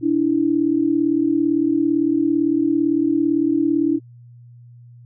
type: tone pair together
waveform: sine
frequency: 290 / 327.8 Hz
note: D4 / E4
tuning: -22 / -10 cents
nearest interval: major second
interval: 212 cents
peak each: -18 dBFS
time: 0.01-4 s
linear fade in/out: 50 ms
effects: added 120 Hz sine -41 dBFS peak until 5.05 s